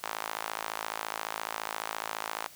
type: tone with high-pass filter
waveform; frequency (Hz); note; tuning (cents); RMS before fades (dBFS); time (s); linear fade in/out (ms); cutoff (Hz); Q
sawtooth; 54.5; A1; -16; -37; 0.03-2.47; 5; 920; 1.6
effects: white hiss -52 dBFS RMS until 2.55 s